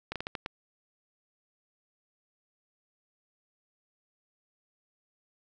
slowing click train, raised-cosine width 0.3 ms, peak -18 dBFS, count 6, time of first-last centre 0.12-0.461 s, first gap 37 ms, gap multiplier 1.31, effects none

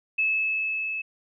sine tone with level ramp, 2602 Hz, E7, 23 cents flat, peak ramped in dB -20 to -28 dBFS, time 0.18-1.02 s, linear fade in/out 10 ms, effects none

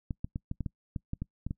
clicks, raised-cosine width 5 ms, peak -21 dBFS, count 11, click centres 0.108 / 0.245 / 0.359 / 0.514 / 0.607 / 0.662 / 0.962 / 1.134 / 1.22 / 1.466 / 1.509 s, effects noise-tail reverb RT60 0.1 s tail -25 dB re dry

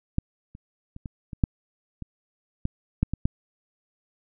clicks, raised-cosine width 5 ms, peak -10 / -30 / -27 / -22 / -23 / -7 / -22 / -13 / -8 / -15 / -9 dBFS, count 11, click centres 0.184 / 0.551 / 0.964 / 1.058 / 1.332 / 1.438 / 2.023 / 2.654 / 3.03 / 3.136 / 3.255 s, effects none

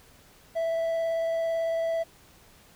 triangle tone with vibrato, 659.3 Hz, E5, in tune, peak -23 dBFS, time 0.55-2.04 s, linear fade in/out 20 ms, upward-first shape triangle, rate 18 Hz, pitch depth 10 cents each way, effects pink hiss -56 dBFS RMS until 2.75 s

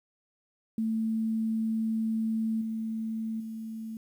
sine tone with level steps, 222.3 Hz, A3, 18 cents sharp, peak -26 / -30 / -35 dBFS, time 0.78-3.97 s, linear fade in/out 2 ms, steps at 2.61 / 3.4 s, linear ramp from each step 5 ms, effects 10-bit

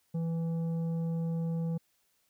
triangle tone with tanh clipping, 165.4 Hz, E3, 6 cents sharp, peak -31 dBFS, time 0.14-1.78 s, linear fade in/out 10 ms, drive 12 dB, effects white hiss -73 dBFS RMS until 2.29 s

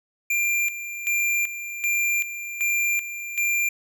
square tone with tremolo, 2382 Hz, D7, 24 cents sharp, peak -21 dBFS, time 0.3-3.69 s, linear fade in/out 5 ms, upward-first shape square, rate 1.3 Hz, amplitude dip 70%, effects none

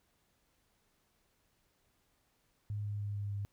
sine tone with pitch steps, 103.83 / 103.11 / 102.4 / 101.69 / 100.99 Hz, G#2 / G#2 / G#2 / G#2 / G#2, 0 / -12 / -24 / -36 / -48 cents, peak -35 dBFS, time 2.7-3.45 s, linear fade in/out 0 ms, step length 150 ms, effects pink hiss -75 dBFS RMS until 3.52 s

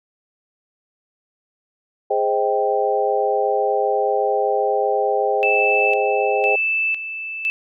sine chord, Ab major seventh, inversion none, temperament equal with one note detuned, 415.3 / 523.3 / 628.4 / 784 Hz, Ab4 / C5 / Eb5 / G5, 0 / 0 / +17 / 0 cents, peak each -21 / -22 / -24 / -21 dBFS, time 2.1-6.56 s, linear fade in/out 10 ms
sine tone with tremolo, 2637 Hz, E7, in tune, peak -17 dBFS, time 5.43-7.5 s, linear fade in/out 0 ms, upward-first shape square, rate 0.99 Hz, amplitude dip 65%
effects none

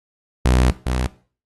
sawtooth tone pair in turn, 62.5 / 62.76 Hz, B1 / B1, +21 / +28 cents, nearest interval unison, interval 7 cents, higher second, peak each -9 / -15 dBFS, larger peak first, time 0.45-0.71 / 0.86-1.07 s, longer first, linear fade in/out 5 ms, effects noise-tail reverb RT60 0.4 s tail -18 dB re dry + AAC 32 kbps

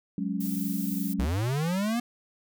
sine chord, F# suspended second, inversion none, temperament equal, 185 / 207.7 / 277.2 Hz, F#3 / G#3 / C#4, 0 / 0 / 0 cents, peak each -31 / -31 / -33 dBFS, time 0.18-1.25 s, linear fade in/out 2 ms
violet noise, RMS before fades -38 dBFS, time 0.4-1.14 s, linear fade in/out 10 ms
square linear sweep, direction up, 58.27 to 243.3 Hz, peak -26 dBFS, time 1.19-2 s, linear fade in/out 5 ms
effects none

